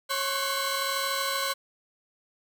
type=tone cluster; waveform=sawtooth; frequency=548 / 1068 / 1109 / 1508 / 4028 Hz; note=C#5 / C6 / C#6 / F#6 / B7; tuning=-20 / +35 / 0 / +32 / +33 cents; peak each=-30 dBFS; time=0.09-1.54 s; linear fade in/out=20 ms; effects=none